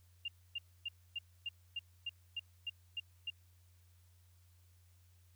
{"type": "tone bursts", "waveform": "sine", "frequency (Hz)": 2800, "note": "F7", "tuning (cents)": 4, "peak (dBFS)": -37, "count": 11, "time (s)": [0.25, 3.302], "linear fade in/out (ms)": 5, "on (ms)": 32, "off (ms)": 270, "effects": ["added 88 Hz sine -63 dBFS peak until 5.35 s", "white hiss -74 dBFS RMS until 5.35 s"]}